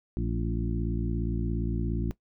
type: harmonic tone with a mistuned harmonic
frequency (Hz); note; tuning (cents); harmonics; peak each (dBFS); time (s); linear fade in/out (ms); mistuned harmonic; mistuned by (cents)
57.2; A#1; -32; 1 / 2 / 3 / 4 / 5 / 6; -30 / -33 / -35 / -36 / -37 / -38; 0.17-2.11; 0; 4; -57
effects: noise-tail reverb RT60 0.1 s tail -18 dB re dry